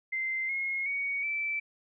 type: tone with pitch steps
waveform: sine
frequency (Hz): 2080 / 2158 / 2240 / 2324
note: C7 / C#7 / C#7 / D7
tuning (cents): -11 / -47 / +18 / -19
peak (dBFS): -29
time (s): 0.12-1.6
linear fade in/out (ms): 10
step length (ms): 370
effects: none